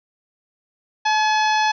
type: harmonic tone with a mistuned harmonic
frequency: 851 Hz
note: G#5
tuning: 42 cents sharp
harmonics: 1 / 2 / 3 / 4 / 5 / 6 / 7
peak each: -17 / -23 / -27 / -29 / -31 / -33 / -34 dBFS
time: 1.05-1.72 s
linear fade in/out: 10 ms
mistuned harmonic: 1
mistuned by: +23 cents
effects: none